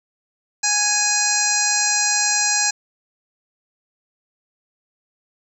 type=harmonic tone; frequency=830.6 Hz; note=G#5; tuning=in tune; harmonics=1 / 2 / 3 / 5 / 6 / 7 / 8 / 9; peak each=-27 / -25 / -27 / -26 / -28 / -24 / -23 / -22 dBFS; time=0.63-2.71 s; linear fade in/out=10 ms; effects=8-bit